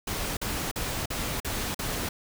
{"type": "noise bursts", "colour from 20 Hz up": "pink", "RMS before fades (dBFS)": -31, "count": 6, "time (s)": [0.07, 2.09], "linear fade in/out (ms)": 5, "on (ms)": 300, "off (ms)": 44, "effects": []}